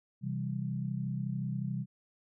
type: chord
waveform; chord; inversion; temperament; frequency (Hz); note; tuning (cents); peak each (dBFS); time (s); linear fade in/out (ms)
sine; C major; none; equal; 130.81 / 164.81 / 196; C3 / E3 / G3; 0 / 0 / 0; -35 / -38 / -37; 0.21-1.86; 50
effects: none